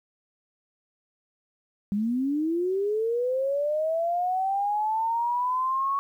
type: linear sweep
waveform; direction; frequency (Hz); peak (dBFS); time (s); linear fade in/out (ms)
sine; up; 196.4 to 1115; -23; 1.92-5.99; 0
effects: 10-bit